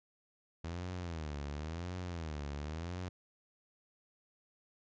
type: tone with vibrato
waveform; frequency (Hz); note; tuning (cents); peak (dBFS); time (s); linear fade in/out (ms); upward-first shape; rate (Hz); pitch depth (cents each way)
sawtooth; 80.6; E2; -38; -35; 0.64-3.09; 5; sine; 0.94; 210
effects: resampled to 16000 Hz